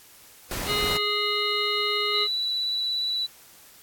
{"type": "noise", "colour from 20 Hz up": "pink", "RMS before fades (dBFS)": -31, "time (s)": [0.51, 0.97], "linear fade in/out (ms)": 2}
{"type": "harmonic tone", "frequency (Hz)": 415.7, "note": "G#4", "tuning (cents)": 2, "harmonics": [1, 3, 5, 7, 9, 10], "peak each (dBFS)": [-30, -30, -30, -30, -30, -30], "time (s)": [0.66, 2.28], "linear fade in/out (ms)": 50}
{"type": "tone with vibrato", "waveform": "sine", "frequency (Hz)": 3951, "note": "B7", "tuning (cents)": 0, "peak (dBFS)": -24, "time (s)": [2.13, 3.27], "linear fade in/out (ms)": 20, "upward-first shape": "square", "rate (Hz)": 17, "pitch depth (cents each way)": 9}
{"effects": ["white hiss -51 dBFS RMS until 3.82 s", "AAC 64 kbps"]}